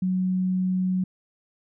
sine tone, 185 Hz, F#3, in tune, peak -21 dBFS, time 0.02-1.04 s, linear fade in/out 5 ms, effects none

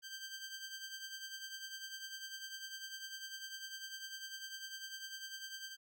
15% pulse tone with tremolo, 1569 Hz, G6, 1 cent sharp, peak -36 dBFS, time 0.02-5.77 s, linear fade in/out 50 ms, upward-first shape triangle, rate 10 Hz, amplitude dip 65%, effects none

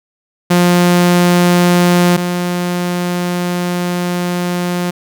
sawtooth tone pair in turn, 176.4 / 177.01 Hz, F3 / F3, +18 / +24 cents, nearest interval unison, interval 6 cents, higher second, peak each -4 / -11 dBFS, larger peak first, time 0.5-2.17 / 2.17-4.91 s, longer second, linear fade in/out 10 ms, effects none

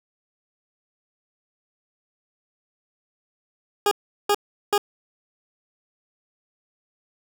20% pulse tone bursts, 410 Hz, G#4, 22 cents flat, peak -12 dBFS, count 3, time 3.86-4.779 s, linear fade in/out 2 ms, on 53 ms, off 380 ms, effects none

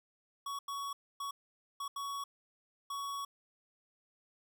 square tone bursts at uneven times, 1120 Hz, C#6, 18 cents sharp, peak -38 dBFS, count 6, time 0.46-0.59 / 0.68-0.93 / 1.2-1.31 / 1.8-1.88 / 1.96-2.24 / 2.9-3.25 s, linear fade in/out 5 ms, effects none

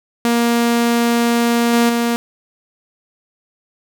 sawtooth tone with level steps, 235.4 Hz, A#3, 17 cents sharp, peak -9 / -7 / -11 dBFS, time 0.25-2.16 s, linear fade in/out 0 ms, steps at 1.73 / 1.89 s, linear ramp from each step 5 ms, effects none

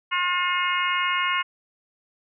harmonic tone with a mistuned harmonic, 357.4 Hz, F4, 40 cents sharp, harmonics 3 / 4 / 5 / 6 / 7 / 8, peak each -25 / -29 / -32 / -27 / -34 / -29 dBFS, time 0.11-1.43 s, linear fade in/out 20 ms, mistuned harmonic 7, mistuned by +24 cents, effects none

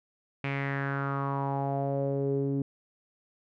sawtooth tone with low-pass filter sweep, 138.59 Hz, C#3, in tune, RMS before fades -30 dBFS, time 0.44-2.62 s, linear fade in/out 2 ms, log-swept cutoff 2400 to 320 Hz, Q 4.9, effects none

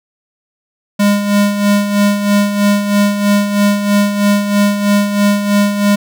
square tone with tremolo, 203.8 Hz, G#3, 32 cents flat, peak -8 dBFS, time 0.99-5.96 s, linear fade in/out 10 ms, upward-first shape sine, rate 3.1 Hz, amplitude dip 60%, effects none

